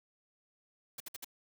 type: noise bursts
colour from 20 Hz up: white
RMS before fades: -43 dBFS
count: 4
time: 0.98-1.246 s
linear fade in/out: 5 ms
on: 23 ms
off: 58 ms
effects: none